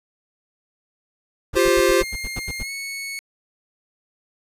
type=noise bursts; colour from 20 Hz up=brown; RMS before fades=-28 dBFS; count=10; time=1.53-2.633 s; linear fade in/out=10 ms; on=41 ms; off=77 ms
type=chord; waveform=square; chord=F suspended second; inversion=none; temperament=equal; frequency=349.2 / 392 / 523.3 Hz; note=F4 / G4 / C5; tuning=0 / 0 / 0 cents; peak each=-20 dBFS; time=1.55-2.03 s; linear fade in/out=20 ms
type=tone with pitch glide; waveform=sawtooth; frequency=2121 to 2209 Hz; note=C7 to C#7; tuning=+23 to -7 cents; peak=-25 dBFS; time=1.59-3.19 s; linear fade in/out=0 ms; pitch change=+70 cents; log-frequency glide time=2.6-2.71 s
effects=resampled to 32000 Hz